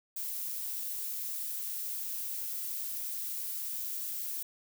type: noise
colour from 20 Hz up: violet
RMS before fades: -37 dBFS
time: 0.16-4.43 s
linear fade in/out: 5 ms
effects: none